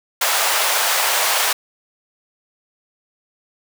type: high-pass noise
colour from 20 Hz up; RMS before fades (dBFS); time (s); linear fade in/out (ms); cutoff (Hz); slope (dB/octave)
pink; -18; 0.21-1.53; 5; 640; 24
effects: none